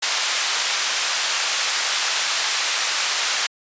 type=band-pass noise; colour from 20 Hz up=white; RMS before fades=-22 dBFS; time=0.02-3.47 s; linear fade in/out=10 ms; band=890 to 6200 Hz; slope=12 dB/octave; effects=resampled to 16000 Hz